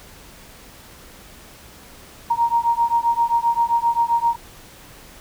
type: beating tone pair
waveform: sine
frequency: 931 / 938.6 Hz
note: A#5 / A#5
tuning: -2 / +12 cents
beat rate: 7.6 Hz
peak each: -19 dBFS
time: 2.3-4.36 s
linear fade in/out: 10 ms
effects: pink hiss -44 dBFS RMS until 5.2 s